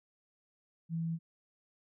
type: tone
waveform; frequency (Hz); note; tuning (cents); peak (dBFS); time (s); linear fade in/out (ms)
sine; 164.81; E3; 0; -32; 0.89-1.19; 50
effects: none